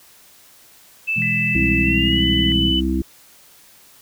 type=tone with pitch glide; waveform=sine; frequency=2637 to 2994 Hz; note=E7 to F#7; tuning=0 to +20 cents; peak=-18 dBFS; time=1.07-2.81 s; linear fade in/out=20 ms; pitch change=+220 cents; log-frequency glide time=1.83-2.23 s
type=chord; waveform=sine; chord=E major; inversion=second; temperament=equal; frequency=123.47 / 164.81 / 207.7 Hz; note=B2 / E3 / G#3; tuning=0 / 0 / 0 cents; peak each=-26 / -27 / -26 dBFS; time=1.16-2.72 s; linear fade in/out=10 ms
type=tone; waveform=sine; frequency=2000 Hz; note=B6; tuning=21 cents sharp; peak=-27 dBFS; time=1.22-2.52 s; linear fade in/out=0 ms
type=harmonic tone; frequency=65.3 Hz; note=C2; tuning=3 cents flat; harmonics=1 / 3 / 4 / 5; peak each=-22 / -24 / -24 / -22 dBFS; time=1.55-3.02 s; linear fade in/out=5 ms
effects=white hiss -49 dBFS RMS until 4.01 s